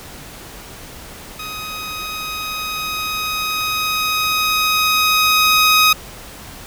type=tone with level ramp; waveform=15% pulse; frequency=1257 Hz; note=D#6; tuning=17 cents sharp; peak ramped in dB=-21 to -3 dBFS; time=1.39-5.93 s; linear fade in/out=5 ms; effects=pink hiss -36 dBFS RMS until 6.66 s